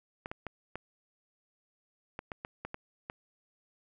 clicks, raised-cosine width 0.5 ms, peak -23 dBFS, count 10, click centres 0.259 / 0.315 / 0.467 / 0.756 / 2.191 / 2.318 / 2.449 / 2.65 / 2.744 / 3.099 s, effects none

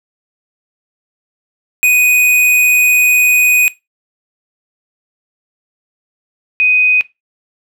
square / sine tone pair in turn, 2489 / 2500 Hz, D#7 / D#7, 0 / +8 cents, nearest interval unison, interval 8 cents, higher second, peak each -8 / -8 dBFS, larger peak neither, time 1.83-3.68 / 6.6-7.01 s, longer first, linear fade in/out 0 ms, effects noise-tail reverb RT60 0.2 s tail -18 dB re dry

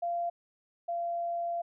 sine tone pair in turn, 690 / 686.6 Hz, F5 / F5, -21 / -30 cents, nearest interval unison, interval 9 cents, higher first, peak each -29 / -30 dBFS, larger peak first, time 0.02-0.3 / 0.88-1.62 s, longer second, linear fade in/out 10 ms, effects none

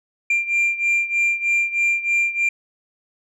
sine beating tone pair, 2379 / 2382.2 Hz, D7 / D7, +22 / +24 cents, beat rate 3.2 Hz, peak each -17 / -20 dBFS, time 0.3-2.49 s, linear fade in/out 5 ms, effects tanh soft clip ceiling -14 dBFS

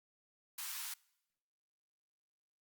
white high-pass noise, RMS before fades -43 dBFS, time 0.58-0.94 s, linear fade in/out 5 ms, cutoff 890 Hz, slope 48 dB/octave, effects noise-tail reverb RT60 0.9 s tail -25 dB re dry + Opus 48 kbps

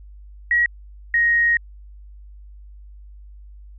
sine tone pair in turn, 1908 / 1875.2 Hz, A#6 / A#6, +40 / +10 cents, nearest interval unison, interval 30 cents, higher first, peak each -14 dBFS, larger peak neither, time 0.51-0.66 / 1.14-1.57 s, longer second, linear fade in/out 2 ms, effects added 50 Hz sine -39 dBFS peak until 3.78 s

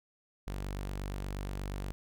sawtooth tone, 48.43 Hz, G1, 20 cents flat, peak -32 dBFS, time 0.47-1.92 s, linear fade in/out 0 ms, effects none

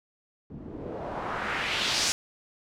white noise with low-pass filter sweep, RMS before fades -31 dBFS, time 0.5-2.12 s, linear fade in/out 0 ms, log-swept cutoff 200 to 6700 Hz, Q 1.8, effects none

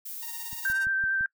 violet noise, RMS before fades -38 dBFS, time 0.05-0.73 s, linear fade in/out 10 ms
5% pulse tone with tremolo, 930 Hz, A#5, 4 cents flat, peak -26 dBFS, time 0.22-0.86 s, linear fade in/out 10 ms, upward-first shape triangle, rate 17 Hz, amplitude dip 80%
click train, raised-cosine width 5 ms, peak -33 dBFS, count 5, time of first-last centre 0.53-1.209 s, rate 5.89 Hz
sine tone with vibrato, 1564 Hz, G6, 4 cents flat, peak -24 dBFS, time 0.65-1.26 s, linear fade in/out 2 ms, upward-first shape sine, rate 8.8 Hz, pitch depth 16 cents each way
effects noise-tail reverb RT60 0.1 s tail -22 dB re dry

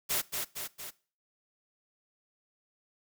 white noise with echo, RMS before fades -30 dBFS, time 0.09-0.22 s, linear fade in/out 20 ms, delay 230 ms, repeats 3, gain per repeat -4 dB, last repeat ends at 0.91 s, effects noise-tail reverb RT60 0.4 s tail -21 dB re dry

